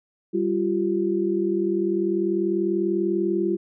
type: tone cluster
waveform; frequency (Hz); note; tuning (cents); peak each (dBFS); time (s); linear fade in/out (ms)
sine; 196.5 / 343.4 / 383.6; G3 / F4 / G4; +4 / -29 / -37; -27 / -22 / -27; 0.33-3.57; 20
effects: none